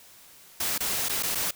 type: noise with dropouts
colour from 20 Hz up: white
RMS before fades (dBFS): -28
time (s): 0.6-1.51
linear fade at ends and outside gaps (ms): 5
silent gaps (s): 0.78-0.804 / 1.086-1.094 / 1.226-1.232 / 1.349-1.353
effects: white hiss -52 dBFS RMS until 1.55 s